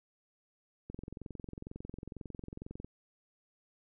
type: click train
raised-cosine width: 3 ms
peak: -30 dBFS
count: 44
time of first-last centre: 0.9-2.846 s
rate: 22.1 Hz
effects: none